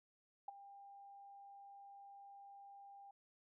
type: tone with ADSR envelope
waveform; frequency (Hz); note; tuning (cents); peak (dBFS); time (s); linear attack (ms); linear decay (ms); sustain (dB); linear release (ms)
sine; 798; G5; +31; -40; 0.48-3.11; 5; 15; -15; 4
effects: none